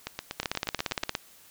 two click trains, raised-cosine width 0.2 ms, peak -15 / -10 dBFS, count 9 / 14, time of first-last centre 0.07-1.033 / 0.4-1.151 s, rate 8.31 / 17.3 Hz, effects white hiss -55 dBFS RMS until 1.5 s

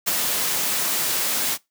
white noise with ADSR envelope, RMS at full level -19 dBFS, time 0.06-1.58 s, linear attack 22 ms, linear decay 14 ms, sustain -4 dB, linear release 50 ms, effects noise-tail reverb RT60 0.2 s tail -22 dB re dry + high-pass 150 Hz 12 dB/octave

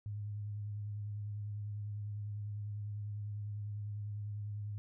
sine tone with vibrato, 103.83 Hz, G#2, in tune, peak -38 dBFS, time 0.06-4.78 s, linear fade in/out 0 ms, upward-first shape triangle, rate 10 Hz, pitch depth 34 cents each way, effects none

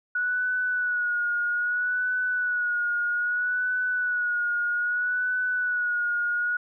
sine tone with vibrato, 1464 Hz, F#6, 19 cents flat, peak -23 dBFS, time 0.15-6.57 s, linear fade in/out 5 ms, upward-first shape sine, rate 0.62 Hz, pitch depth 39 cents each way, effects none

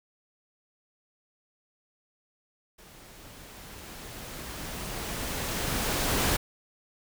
pink noise with level ramp, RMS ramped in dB -52 to -25 dBFS, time 2.78-6.37 s, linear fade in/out 10 ms, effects none

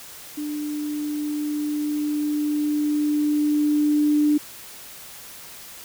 sine tone with level ramp, 297.5 Hz, D4, 22 cents sharp, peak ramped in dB -26 to -15 dBFS, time 0.37-4.38 s, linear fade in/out 10 ms, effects white hiss -41 dBFS RMS until 5.84 s

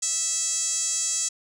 5% pulse tone with band-pass filter, 655 Hz, E5, 11 cents flat, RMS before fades -26 dBFS, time 0.02-1.29 s, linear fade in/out 10 ms, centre 7200 Hz, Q 4.6, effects none

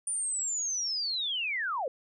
sine linear sweep, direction down, 9397 to 470.8 Hz, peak -29 dBFS, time 0.07-1.88 s, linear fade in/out 2 ms, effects none

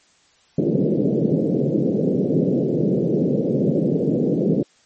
pink band-pass noise, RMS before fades -19 dBFS, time 0.58-4.63 s, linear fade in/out 5 ms, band 140 to 520 Hz, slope 48 dB/octave, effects white hiss -57 dBFS RMS until 4.85 s + MP3 32 kbps

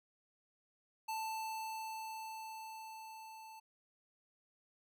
square tone with level ramp, 883 Hz, A5, 6 cents sharp, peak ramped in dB -38 to -52 dBFS, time 1.08-3.6 s, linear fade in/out 10 ms, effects none

